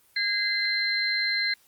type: tone cluster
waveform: sine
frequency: 1642 / 2065 / 4130 Hz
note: G#6 / C7 / C8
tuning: -20 / -23 / -23 cents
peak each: -30 / -27 / -27 dBFS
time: 0.16-1.54 s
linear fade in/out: 5 ms
effects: white hiss -61 dBFS RMS until 1.67 s + Opus 24 kbps